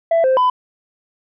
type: tone with pitch steps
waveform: sine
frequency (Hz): 665 / 522 / 1003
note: E5 / C5 / B5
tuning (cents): +15 / -4 / +26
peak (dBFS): -9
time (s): 0.11-0.5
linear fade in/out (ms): 5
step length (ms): 130
effects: tanh soft clip ceiling -10 dBFS